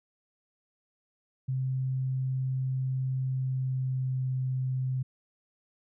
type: tone with pitch glide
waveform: sine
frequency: 130.81 to 129.68 Hz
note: C3 to C3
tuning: 0 to -15 cents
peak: -27 dBFS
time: 1.48-5.03 s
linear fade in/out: 10 ms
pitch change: -15 cents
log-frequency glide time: 3.26-4.28 s
effects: none